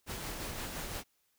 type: noise with tremolo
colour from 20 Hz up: pink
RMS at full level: -39 dBFS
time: 0.06-1.04 s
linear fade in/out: 50 ms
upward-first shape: sine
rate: 5.8 Hz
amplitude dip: 30%
effects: white hiss -75 dBFS RMS until 1.38 s